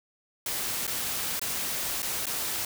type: noise with dropouts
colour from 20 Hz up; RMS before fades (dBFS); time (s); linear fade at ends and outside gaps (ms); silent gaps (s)
white; -31; 0.46-2.65; 2; 0.868-0.877 / 1.395-1.415 / 2.021-2.028 / 2.257-2.267
effects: none